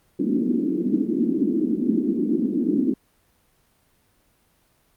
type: band-pass noise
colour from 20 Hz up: white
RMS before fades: -22 dBFS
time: 0.19-2.94 s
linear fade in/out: 5 ms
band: 210 to 330 Hz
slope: 48 dB/octave
effects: pink hiss -63 dBFS RMS until 4.96 s + Opus 32 kbps